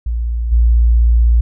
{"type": "tone with level steps", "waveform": "sine", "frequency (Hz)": 58, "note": "A#1", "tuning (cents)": -8, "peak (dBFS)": [-15, -7], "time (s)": [0.06, 1.41], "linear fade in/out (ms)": 5, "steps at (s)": 0.51, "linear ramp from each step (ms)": 20, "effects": []}